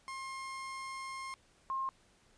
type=tone pair in turn; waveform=30% pulse / sine; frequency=1066 / 1066 Hz; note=C6 / C6; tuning=+32 / +32 cents; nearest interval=unison; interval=0 cents; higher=neither; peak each=-38 / -33 dBFS; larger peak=second; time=0.08-1.34 / 1.7-1.89 s; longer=first; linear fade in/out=0 ms; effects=pink hiss -67 dBFS RMS until 2.37 s + resampled to 22050 Hz